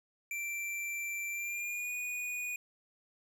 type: tone with pitch glide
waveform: square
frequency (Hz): 2349 to 2463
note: D7 to D#7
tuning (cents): 0 to -18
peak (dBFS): -36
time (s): 0.31-2.56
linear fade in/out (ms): 2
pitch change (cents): +82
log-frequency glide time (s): 1.31-1.93
effects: none